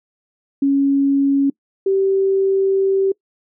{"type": "tone pair in turn", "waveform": "sine", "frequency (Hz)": [277.2, 387.6], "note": ["C#4", "G4"], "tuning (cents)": [0, -20], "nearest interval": "tritone", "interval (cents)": 580, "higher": "second", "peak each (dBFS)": [-12, -13], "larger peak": "first", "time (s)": [[0.62, 1.5], [1.86, 3.12]], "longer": "second", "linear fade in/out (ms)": 5, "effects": ["noise-tail reverb RT60 0.1 s tail -24 dB re dry"]}